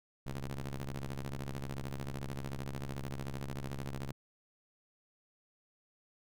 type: ring-modulated tone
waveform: sawtooth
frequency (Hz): 69.3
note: C#2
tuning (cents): 0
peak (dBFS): -31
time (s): 0.26-4.12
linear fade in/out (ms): 5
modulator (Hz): 62.6
effects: none